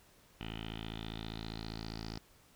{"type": "tone with low-pass filter sweep", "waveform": "10% pulse", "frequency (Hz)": 55, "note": "A1", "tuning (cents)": 0, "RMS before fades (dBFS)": -43, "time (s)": [0.41, 2.18], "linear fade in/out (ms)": 0, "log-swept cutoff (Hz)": [2900, 5000], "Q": 6.3, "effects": ["pink hiss -64 dBFS RMS until 2.55 s"]}